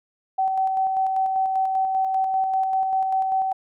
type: tone with tremolo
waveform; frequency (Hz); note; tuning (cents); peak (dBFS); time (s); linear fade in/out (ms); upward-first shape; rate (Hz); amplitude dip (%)
sine; 764; G5; -45; -18; 0.38-3.53; 10; square; 5.1; 30
effects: none